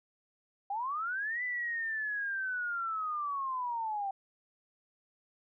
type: linear two-way sweep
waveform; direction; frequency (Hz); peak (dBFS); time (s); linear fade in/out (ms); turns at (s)
sine; up then down; 770 to 2004 to 770; -32; 0.7-4.11; 5; 1.43
effects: none